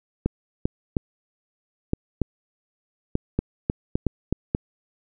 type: clicks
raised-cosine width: 3 ms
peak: -8 dBFS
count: 12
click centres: 0.26 / 0.655 / 0.968 / 1.934 / 2.217 / 3.154 / 3.39 / 3.699 / 3.955 / 4.067 / 4.326 / 4.549 s
effects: none